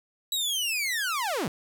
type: linear sweep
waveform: sawtooth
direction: down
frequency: 3928 to 130 Hz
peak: -23 dBFS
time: 0.32-1.48 s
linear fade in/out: 2 ms
effects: none